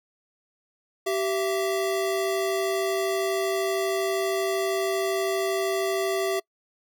square tone pair together, 386.8 / 668.9 Hz, G4 / E5, -23 / +25 cents, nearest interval major sixth, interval 948 cents, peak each -26 / -29 dBFS, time 1.06-6.4 s, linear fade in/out 10 ms, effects noise-tail reverb RT60 0.1 s tail -25 dB re dry

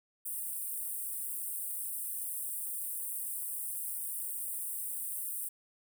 pink high-pass noise, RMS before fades -38 dBFS, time 0.25-5.49 s, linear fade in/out 10 ms, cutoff 8400 Hz, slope 96 dB/octave, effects none

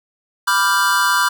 square chord, G dominant seventh, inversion first, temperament equal, 987.8 / 1174.7 / 1396.9 / 1568 Hz, B5 / D6 / F6 / G6, 0 / 0 / 0 / 0 cents, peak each -20 dBFS, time 0.47-1.29 s, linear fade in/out 10 ms, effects none

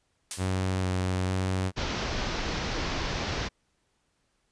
blue noise with exponential decay, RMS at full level -28 dBFS, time 0.31-0.62 s, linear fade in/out 1 ms, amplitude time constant 66 ms
sawtooth tone with vibrato, 93 Hz, F#2, 9 cents sharp, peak -22 dBFS, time 0.37-1.72 s, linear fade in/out 50 ms, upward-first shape square, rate 1.1 Hz, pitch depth 12 cents each way
pink low-pass noise, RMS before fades -31 dBFS, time 1.76-3.49 s, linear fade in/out 20 ms, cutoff 6000 Hz, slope 48 dB/octave
effects pink hiss -73 dBFS RMS until 4.51 s + resampled to 22050 Hz

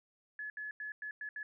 sine tone bursts at uneven times, 1707 Hz, G#6, 47 cents sharp, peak -39 dBFS, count 6, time 0.39-0.5 / 0.57-0.71 / 0.8-0.92 / 1.02-1.11 / 1.21-1.29 / 1.36-1.43 s, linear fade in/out 2 ms, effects none

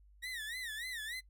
30% pulse tone with vibrato, 1870 Hz, A#6, 5 cents sharp, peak -37 dBFS, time 0.22-1.21 s, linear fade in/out 20 ms, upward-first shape sine, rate 3.4 Hz, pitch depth 160 cents each way, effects noise-tail reverb RT60 0.1 s tail -22 dB re dry + added 50 Hz sine -59 dBFS peak until 1.29 s

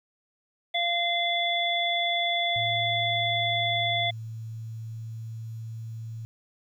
harmonic tone, 690 Hz, F5, 21 cents flat, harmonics 1 / 3 / 5, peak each -28 / -29 / -27 dBFS, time 0.74-4.11 s, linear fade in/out 10 ms
sine tone with pitch glide, 111.9 to 112.61 Hz, A2 to A2, +30 to +41 cents, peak -34 dBFS, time 2.56-6.25 s, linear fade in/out 0 ms, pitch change +11 cents, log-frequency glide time 4.04-5.8 s
effects 10-bit

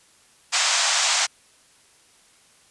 white band-pass noise, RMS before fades -21 dBFS, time 0.52-1.27 s, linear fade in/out 20 ms, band 640 to 7800 Hz, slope 48 dB/octave, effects white hiss -56 dBFS RMS until 2.7 s + resampled to 24000 Hz

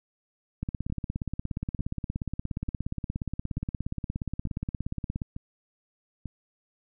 two click trains, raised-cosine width 5 ms, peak -18 / -24 dBFS, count 79 / 7, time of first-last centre 0.63-5.218 / 0.9-6.257 s, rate 17 / 1.12 Hz, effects none

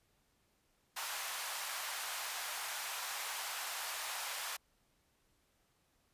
pink high-pass noise, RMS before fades -41 dBFS, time 0.96-4.57 s, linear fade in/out 10 ms, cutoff 770 Hz, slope 24 dB/octave, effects pink hiss -75 dBFS RMS until 6.13 s + resampled to 32000 Hz

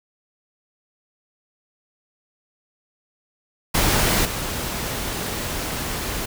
pink noise with level steps, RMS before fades -19 / -27 dBFS, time 3.74-6.26 s, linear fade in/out 10 ms, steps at 4.25 s, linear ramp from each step 2 ms, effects none

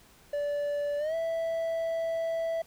triangle tone with pitch glide, 580 to 658.6 Hz, D5 to E5, -22 to -2 cents, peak -26 dBFS, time 0.33-2.62 s, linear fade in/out 5 ms, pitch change +220 cents, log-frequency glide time 0.98-1.15 s, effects pink hiss -58 dBFS RMS until 2.66 s

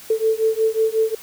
sine beating tone pair, 440 / 445.5 Hz, A4 / A4, 0 / +22 cents, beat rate 5.5 Hz, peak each -19 dBFS, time 0.1-1.15 s, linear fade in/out 5 ms, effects white hiss -41 dBFS RMS until 1.22 s

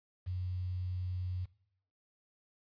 sine tone with quantisation, 91 Hz, F#2, 28 cents flat, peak -34 dBFS, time 0.26-1.46 s, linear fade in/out 20 ms, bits 10, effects noise-tail reverb RT60 0.7 s tail -19 dB re dry + resampled to 11025 Hz

